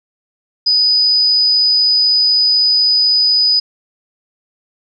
sine tone, 4978 Hz, D#8, in tune, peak -9 dBFS, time 0.66-3.6 s, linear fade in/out 10 ms, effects none

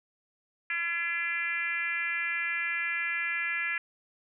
sine tone with frequency modulation, 2037 Hz, C7, 47 cents flat, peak -28 dBFS, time 0.7-3.78 s, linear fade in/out 2 ms, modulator 340 Hz, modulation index 1.5, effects none

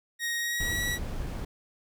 sawtooth tone with pitch glide, 1876 to 1933.2 Hz, A#6 to B6, +11 to -38 cents, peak -25 dBFS, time 0.19-0.99 s, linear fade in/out 50 ms, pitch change +51 cents, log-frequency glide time 0.38-0.83 s
brown noise, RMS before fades -34 dBFS, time 0.6-1.45 s, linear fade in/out 5 ms
effects none

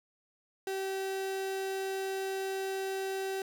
35% pulse tone, 385.1 Hz, G4, 31 cents flat, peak -31 dBFS, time 0.67-3.42 s, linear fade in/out 2 ms, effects none

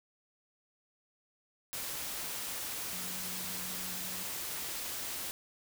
sine tone in noise, 182.9 Hz, F#3, 20 cents flat, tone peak -49 dBFS, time 2.93-4.23 s, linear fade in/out 0 ms, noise white, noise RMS -39 dBFS, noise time 1.73-5.31 s, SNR -13 dB, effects none

